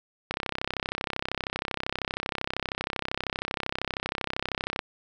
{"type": "click train", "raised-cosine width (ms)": 0.3, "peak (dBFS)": -12, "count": 148, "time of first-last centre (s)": [0.31, 4.792], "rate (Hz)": 32.8, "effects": []}